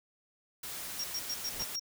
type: noise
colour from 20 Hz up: white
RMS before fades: -41 dBFS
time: 0.63-1.76 s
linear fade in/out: 5 ms
type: tone bursts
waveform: triangle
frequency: 5588 Hz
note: F8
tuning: in tune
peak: -32 dBFS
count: 6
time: 0.99-1.796 s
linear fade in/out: 5 ms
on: 51 ms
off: 100 ms
type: noise with exponential growth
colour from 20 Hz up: pink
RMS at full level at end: -39 dBFS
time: 1.34-1.63 s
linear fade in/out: 5 ms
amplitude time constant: 62 ms
effects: none